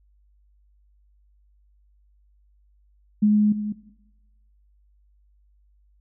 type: tone with level steps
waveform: sine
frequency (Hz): 210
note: G#3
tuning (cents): +19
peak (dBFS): -14 / -23 / -42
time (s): 3.22-3.9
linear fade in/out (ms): 10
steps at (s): 3.52 / 3.72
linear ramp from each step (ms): 5
effects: noise-tail reverb RT60 1.0 s tail -17 dB re dry + added 50 Hz sine -57 dBFS peak until 6 s